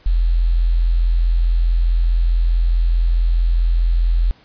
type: tone with quantisation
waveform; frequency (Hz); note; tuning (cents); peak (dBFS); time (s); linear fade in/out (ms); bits
sine; 42.34; E1; +47; -12; 0.06-4.31; 0; 7
effects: pink hiss -51 dBFS RMS until 4.44 s + resampled to 11025 Hz